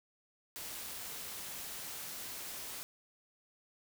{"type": "noise", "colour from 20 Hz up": "white", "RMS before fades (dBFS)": -44, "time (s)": [0.56, 2.83], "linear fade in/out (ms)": 0, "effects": []}